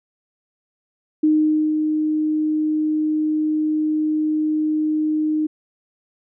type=tone with ADSR envelope; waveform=sine; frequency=308.1 Hz; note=D#4; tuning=17 cents flat; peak=-12 dBFS; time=1.23-5.47 s; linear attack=8 ms; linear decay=490 ms; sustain=-5 dB; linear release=10 ms; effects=none